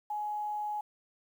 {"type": "tone with quantisation", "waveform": "sine", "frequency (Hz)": 839, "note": "G#5", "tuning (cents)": 17, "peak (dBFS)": -32, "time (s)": [0.1, 0.81], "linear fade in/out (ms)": 5, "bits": 10, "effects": []}